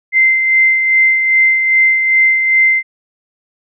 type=tone with tremolo; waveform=sine; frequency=2079 Hz; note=C7; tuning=12 cents flat; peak=-6 dBFS; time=0.12-2.83 s; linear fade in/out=50 ms; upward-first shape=sine; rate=2.5 Hz; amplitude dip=45%; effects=none